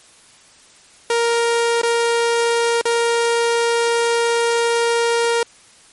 sawtooth tone with dropouts, 467.4 Hz, A#4, 5 cents sharp, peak -11 dBFS, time 1.1-5.43 s, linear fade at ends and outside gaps 2 ms, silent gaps 1.815-1.832 / 2.813-2.854 s, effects white hiss -48 dBFS RMS until 5.92 s + MP3 48 kbps

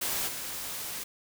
white noise with level steps, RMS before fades -31 / -37 dBFS, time 0.01-1.04 s, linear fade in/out 10 ms, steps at 0.27 s, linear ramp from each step 20 ms, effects none

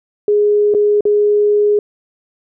sine tone with dropouts, 415.3 Hz, G#4, in tune, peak -9 dBFS, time 0.28-1.79 s, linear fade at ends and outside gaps 2 ms, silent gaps 0.74-0.747 / 1.008-1.053 s, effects none

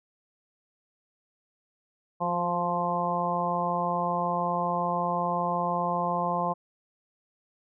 harmonic tone with a mistuned harmonic, 174.61 Hz, F3, in tune, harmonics 1 / 2 / 3 / 4 / 5 / 6, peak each -33 / -39 / -33 / -31 / -31 / -30 dBFS, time 2.2-6.54 s, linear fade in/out 20 ms, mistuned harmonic 2, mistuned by +29 cents, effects none

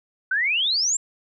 sine exponential sweep, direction up, 1480 to 7600 Hz, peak -19 dBFS, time 0.31-0.97 s, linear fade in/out 5 ms, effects none

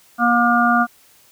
harmonic tone, 238.3 Hz, A#3, 38 cents sharp, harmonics 1 / 3 / 5 / 6, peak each -18 / -18 / -18 / -18 dBFS, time 0.18-0.87 s, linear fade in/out 50 ms, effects white hiss -52 dBFS RMS until 1.31 s

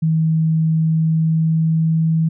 sine tone with pitch glide, 160 to 161.49 Hz, D#3 to E3, +49 to -35 cents, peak -13 dBFS, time 0.02-2.29 s, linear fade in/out 10 ms, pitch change +16 cents, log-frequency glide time 0.68-2.09 s, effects none

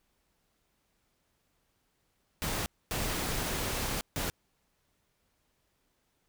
pink noise bursts at uneven times, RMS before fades -33 dBFS, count 3, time 2.42-2.66 / 2.91-4.01 / 4.16-4.3 s, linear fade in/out 0 ms, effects pink hiss -75 dBFS RMS until 6.28 s

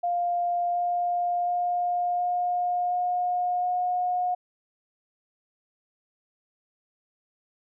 sine tone with pitch steps, 701 / 705.1 / 709.1 / 713.3 / 717.4 / 721.5 Hz, F5 / F5 / F5 / F5 / F5 / F#5, +6 / +16 / +26 / +36 / +46 / -44 cents, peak -23 dBFS, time 0.03-4.35 s, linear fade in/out 10 ms, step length 720 ms, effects none

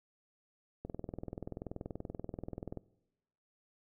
click train, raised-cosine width 2 ms, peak -27 dBFS, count 41, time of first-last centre 0.85-2.773 s, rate 20.8 Hz, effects noise-tail reverb RT60 1.0 s tail -23 dB re dry

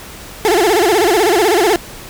30% pulse tone with vibrato, 388.8 Hz, G4, 14 cents flat, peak -7 dBFS, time 0.45-1.76 s, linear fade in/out 0 ms, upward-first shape sine, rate 16 Hz, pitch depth 250 cents each way, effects pink hiss -33 dBFS RMS until 2.09 s

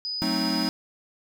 sine tone, 4978 Hz, D#8, in tune, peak -28 dBFS, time 0.05-0.69 s, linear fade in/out 0 ms
square chord, F# diminished seventh, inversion none, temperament equal, 185 / 220 / 261.6 / 311.1 Hz, F#3 / A3 / C4 / Eb4, 0 / 0 / 0 / 0 cents, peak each -32 / -31 / -31 / -30 dBFS, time 0.22-0.69 s, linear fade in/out 0 ms
effects none

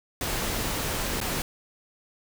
pink noise with dropouts, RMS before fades -29 dBFS, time 0.21-1.42 s, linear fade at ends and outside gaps 1 ms, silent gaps 1.203-1.213 s, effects none

